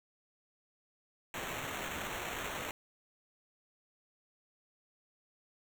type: noise with sample-and-hold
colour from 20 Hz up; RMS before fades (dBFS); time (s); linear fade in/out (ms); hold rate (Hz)
white; -40; 1.34-2.71; 2; 4900
effects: none